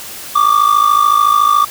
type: ring-modulated tone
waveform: triangle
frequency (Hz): 1174.7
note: D6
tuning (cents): 0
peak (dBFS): -3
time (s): 0.35-1.65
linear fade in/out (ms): 10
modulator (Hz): 26.9
effects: white hiss -29 dBFS RMS until 1.7 s